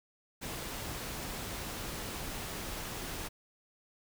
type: noise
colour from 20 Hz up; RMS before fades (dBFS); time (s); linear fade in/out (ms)
pink; -40; 0.41-3.29; 20
effects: none